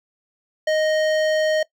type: tone with hard clipping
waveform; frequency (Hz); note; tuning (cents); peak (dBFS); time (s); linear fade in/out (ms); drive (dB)
sine; 622; D#5; -1; -19; 0.67-1.63; 5; 15
effects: noise-tail reverb RT60 0.1 s tail -20 dB re dry